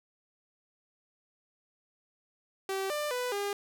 sawtooth tone with pitch steps, 386.3 / 595 / 496.3 / 404.5 Hz, G4 / D5 / B4 / G#4, -25 / +22 / +8 / -46 cents, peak -27 dBFS, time 2.69-3.53 s, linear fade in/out 2 ms, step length 210 ms, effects none

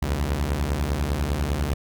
sawtooth beating tone pair, 65.1 / 75.1 Hz, C2 / D2, -8 / +39 cents, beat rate 10 Hz, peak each -22 / -21 dBFS, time 0.02-1.74 s, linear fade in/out 5 ms, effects none

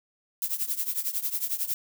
violet noise with tremolo, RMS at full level -26 dBFS, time 0.42-1.74 s, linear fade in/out 0 ms, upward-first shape triangle, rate 11 Hz, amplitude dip 90%, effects none

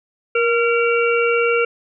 harmonic tone with a mistuned harmonic, 459.4 Hz, A#4, 25 cents flat, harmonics 1 / 3 / 5 / 6, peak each -16 / -21 / -23 / -24 dBFS, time 0.35-1.65 s, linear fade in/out 5 ms, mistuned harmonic 1, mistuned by +44 cents, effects none

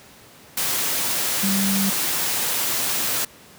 sine tone in noise, 196 Hz, G3, in tune, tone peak -20 dBFS, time 1.43-1.9 s, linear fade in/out 5 ms, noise white, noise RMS -23 dBFS, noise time 0.57-3.25 s, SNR 0 dB, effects pink hiss -47 dBFS RMS until 3.58 s + high-pass 100 Hz 12 dB/octave

